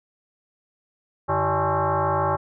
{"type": "tone with frequency modulation", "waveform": "sine", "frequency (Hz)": 146.6, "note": "D3", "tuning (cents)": -3, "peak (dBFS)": -19, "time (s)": [1.28, 2.37], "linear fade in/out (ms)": 20, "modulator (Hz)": 240, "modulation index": 4.7, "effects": []}